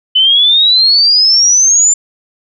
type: exponential sweep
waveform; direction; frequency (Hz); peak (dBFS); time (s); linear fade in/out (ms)
sine; up; 2996 to 7220; -5; 0.15-1.94; 10
effects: none